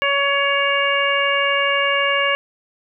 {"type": "harmonic tone", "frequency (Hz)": 561, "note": "C#5", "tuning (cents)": 21, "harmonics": [1, 2, 3, 4, 5], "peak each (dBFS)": [-22, -22, -22, -22, -22], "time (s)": [0.02, 2.35], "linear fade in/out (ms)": 0, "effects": []}